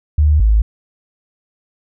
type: tone pair in turn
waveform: sine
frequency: 75.1 / 53.63 Hz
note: D2 / A1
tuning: +39 / -44 cents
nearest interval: tritone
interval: 583 cents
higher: first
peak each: -8 dBFS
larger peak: neither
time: 0.18-0.4 / 0.4-0.62 s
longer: neither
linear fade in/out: 5 ms
effects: none